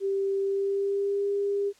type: tone with pitch glide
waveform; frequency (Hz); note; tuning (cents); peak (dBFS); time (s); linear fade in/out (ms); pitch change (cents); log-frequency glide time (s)
sine; 392 to 401.9; G4 to G4; 0 to +43; -24; 0-1.73; 50; +43; 0.39-1.27
effects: white hiss -60 dBFS RMS until 1.79 s + low-pass 8000 Hz 12 dB/octave